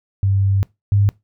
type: tone pair in turn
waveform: sine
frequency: 98 / 100.93 Hz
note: G2 / G#2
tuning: 0 / -49 cents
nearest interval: minor second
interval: 51 cents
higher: second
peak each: -13 / -11 dBFS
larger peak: second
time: 0.23-0.63 / 0.92-1.09 s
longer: first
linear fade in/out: 0 ms
effects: noise-tail reverb RT60 0.2 s tail -22 dB re dry